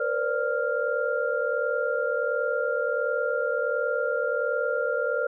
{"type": "tone cluster", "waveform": "sine", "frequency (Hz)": [471.6, 513, 582, 1396], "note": ["A#4", "C5", "D5", "F6"], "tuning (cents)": [20, -34, -16, -1], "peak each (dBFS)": -29, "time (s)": [0, 5.27], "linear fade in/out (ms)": 5, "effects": []}